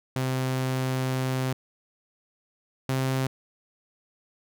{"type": "tone pair in turn", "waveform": "sawtooth", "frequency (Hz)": [130.1, 131.92], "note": ["C3", "C3"], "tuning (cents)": [-9, 15], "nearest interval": "unison", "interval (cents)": 24, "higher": "second", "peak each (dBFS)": [-21, -20], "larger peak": "second", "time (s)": [[0.16, 1.53], [2.89, 3.27]], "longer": "first", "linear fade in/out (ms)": 2, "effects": []}